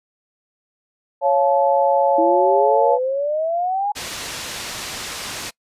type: chord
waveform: sine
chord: Db augmented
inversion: none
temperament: just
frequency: 554.4 / 693 / 866.2 Hz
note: Db5 / F5 / A5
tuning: 0 / -14 / -27 cents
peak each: -16 / -20 / -18 dBFS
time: 1.21-2.99 s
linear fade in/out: 50 ms
type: exponential sweep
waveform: sine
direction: up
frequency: 323.9 to 835 Hz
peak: -18 dBFS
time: 2.18-3.92 s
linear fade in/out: 5 ms
type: low-pass noise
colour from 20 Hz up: white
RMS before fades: -30 dBFS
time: 3.95-5.51 s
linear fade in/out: 20 ms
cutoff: 6300 Hz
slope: 12 dB/octave
effects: noise-tail reverb RT60 0.1 s tail -24 dB re dry + resampled to 32000 Hz